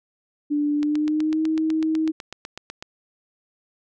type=tone with pitch glide; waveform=sine; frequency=293.7 to 316.6 Hz; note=D4 to D#4; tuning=0 to +30 cents; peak=-19 dBFS; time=0.5-2.12 s; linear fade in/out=20 ms; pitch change=+130 cents; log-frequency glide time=0.76-1.44 s
type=click train; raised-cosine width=0.2 ms; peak=-17 dBFS; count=17; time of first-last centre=0.83-2.825 s; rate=8.02 Hz
effects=none